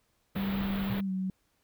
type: band-stop noise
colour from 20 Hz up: pink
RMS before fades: -38 dBFS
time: 0.35-1.01 s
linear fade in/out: 10 ms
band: 3900 to 14000 Hz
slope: 48 dB/octave
type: tone with pitch glide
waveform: sine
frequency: 196.3 to 188.19 Hz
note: G3 to F#3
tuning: +3 to +30 cents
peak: -29 dBFS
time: 0.36-1.3 s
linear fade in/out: 2 ms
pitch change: -73 cents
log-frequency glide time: 1.03-1.11 s
type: tone with exponential decay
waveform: sine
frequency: 120 Hz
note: B2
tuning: 49 cents flat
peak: -28 dBFS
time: 0.9-1.04 s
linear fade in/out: 5 ms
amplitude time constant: 29 ms
effects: pink hiss -73 dBFS RMS until 1.63 s